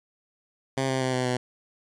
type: tone with pitch steps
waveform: 10% pulse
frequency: 133.7 / 131.48 / 129.29 / 127.15 / 125.04 Hz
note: C3 / C3 / C3 / C3 / B2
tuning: +38 / +9 / -20 / -49 / +22 cents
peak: -16 dBFS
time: 0.77-1.37 s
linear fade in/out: 5 ms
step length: 120 ms
effects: resampled to 22050 Hz